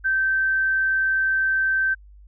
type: tone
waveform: sine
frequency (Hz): 1553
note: G6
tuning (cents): -17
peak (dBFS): -18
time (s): 0.04-1.95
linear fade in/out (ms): 20
effects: added 50 Hz sine -44 dBFS peak until 2.27 s